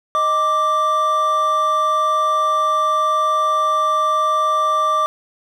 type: tone pair together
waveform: triangle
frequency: 623 / 1176.1 Hz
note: D#5 / D6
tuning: +2 / +2 cents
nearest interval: major seventh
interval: 1100 cents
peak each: -21 / -13 dBFS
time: 0.15-5.06 s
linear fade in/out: 0 ms
effects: none